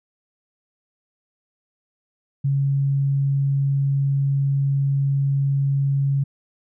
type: tone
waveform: sine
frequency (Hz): 138.59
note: C#3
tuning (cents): 0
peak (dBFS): -17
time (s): 2.44-6.24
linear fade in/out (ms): 10
effects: none